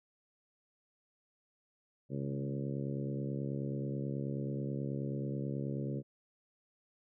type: harmonic tone with a mistuned harmonic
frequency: 69.3 Hz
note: C#2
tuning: in tune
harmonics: 2 / 3 / 4 / 5 / 6 / 7 / 8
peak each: -37 / -41 / -43 / -45 / -47 / -48 / -49 dBFS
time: 2.09-6.03 s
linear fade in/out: 50 ms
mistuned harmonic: 2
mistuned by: -18 cents
effects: none